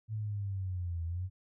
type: linear two-way sweep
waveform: sine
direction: down then up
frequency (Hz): 110.4 to 82.41 to 95.3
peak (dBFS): -33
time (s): 0.08-1.3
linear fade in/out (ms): 50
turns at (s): 1.05
effects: none